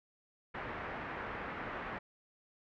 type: low-pass noise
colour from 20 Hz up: white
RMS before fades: -42 dBFS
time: 0.54-1.99 s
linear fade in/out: 10 ms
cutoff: 1900 Hz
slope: 24 dB/octave
effects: none